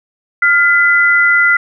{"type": "tone pair together", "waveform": "sine", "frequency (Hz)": [1408, 2009], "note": ["F6", "B6"], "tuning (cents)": [14, 29], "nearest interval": "tritone", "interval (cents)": 615, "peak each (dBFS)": -10, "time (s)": [0.42, 1.57], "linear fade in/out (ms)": 5, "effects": []}